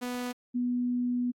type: tone pair in turn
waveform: sawtooth / sine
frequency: 246.9 / 245.5 Hz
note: B3 / B3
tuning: 0 / -10 cents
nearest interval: unison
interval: 10 cents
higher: first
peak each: -28 / -26 dBFS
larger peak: second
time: 0.01-0.33 / 0.54-1.32 s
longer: second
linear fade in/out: 20 ms
effects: AAC 48 kbps